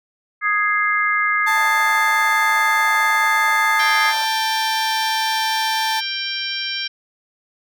sine chord, Ab major, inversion second, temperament equal, 1244.5 / 1661.2 / 2093 Hz, Eb6 / Ab6 / C7, 0 / 0 / 0 cents, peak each -20 dBFS, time 0.41-4.14 s, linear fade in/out 50 ms
35% pulse tone, 883 Hz, A5, 6 cents sharp, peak -18 dBFS, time 1.46-6.01 s, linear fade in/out 20 ms
pink band-pass noise, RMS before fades -36 dBFS, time 1.54-4.26 s, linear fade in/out 20 ms, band 580 to 1600 Hz, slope 96 dB/octave
harmonic tone, 787 Hz, G5, 7 cents sharp, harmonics 2 / 3 / 4 / 5 / 6 / 7, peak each -30 / -29 / -27 / -31 / -33 / -28 dBFS, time 3.79-6.88 s, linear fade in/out 10 ms
effects none

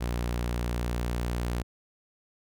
sawtooth tone, 59.7 Hz, A#1, 42 cents sharp, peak -24 dBFS, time 0-1.63 s, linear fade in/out 20 ms, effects none

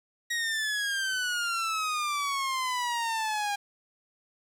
sawtooth exponential sweep, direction down, 1900 to 806 Hz, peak -24 dBFS, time 0.3-3.56 s, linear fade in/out 10 ms, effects low-pass 10000 Hz 12 dB/octave + 9-bit

